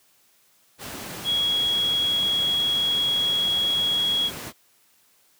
sine tone in noise, 3322 Hz, G#7, in tune, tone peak -20 dBFS, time 1.24-4.31 s, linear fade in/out 50 ms, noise pink, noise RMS -35 dBFS, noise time 0.78-4.53 s, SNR +12 dB, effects white hiss -61 dBFS RMS until 5.39 s + high-pass 100 Hz 12 dB/octave

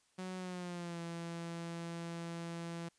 sawtooth tone with pitch glide, 185 to 168.67 Hz, F#3 to E3, 0 to +40 cents, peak -37 dBFS, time 0.18-2.89 s, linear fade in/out 10 ms, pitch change -160 cents, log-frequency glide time 0.37-1 s, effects white hiss -73 dBFS RMS until 2.98 s + resampled to 22050 Hz

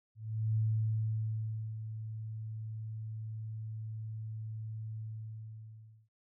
sine tone with ADSR envelope, 109.8 Hz, A2, 3 cents flat, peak -27 dBFS, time 0.15-6.09 s, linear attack 410 ms, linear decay 1200 ms, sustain -11 dB, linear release 1100 ms, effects none

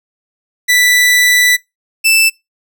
sawtooth tone pair in turn, 1975.5 / 2647 Hz, B6 / E7, 0 / +7 cents, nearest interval perfect fourth, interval 507 cents, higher second, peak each -4 dBFS, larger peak neither, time 0.68-1.57 / 2.04-2.3 s, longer first, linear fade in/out 20 ms, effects noise-tail reverb RT60 0.2 s tail -23 dB re dry

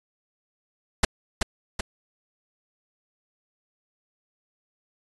pink noise with echo, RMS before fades -18 dBFS, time 1.03-1.05 s, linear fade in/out 5 ms, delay 380 ms, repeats 2, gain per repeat -5 dB, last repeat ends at 1.81 s, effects resampled to 24000 Hz

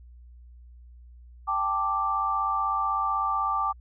sine chord, G suspended second, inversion none, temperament equal, 784 / 880 / 1174.7 Hz, G5 / A5 / D6, 0 / 0 / 0 cents, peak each -31 / -31 / -25 dBFS, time 1.47-3.73 s, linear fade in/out 20 ms, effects added 60 Hz sine -46 dBFS peak until 3.8 s

